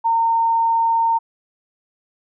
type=tone; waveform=sine; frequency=915 Hz; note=A#5; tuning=32 cents flat; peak=-14 dBFS; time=0.04-1.19 s; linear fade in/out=20 ms; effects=none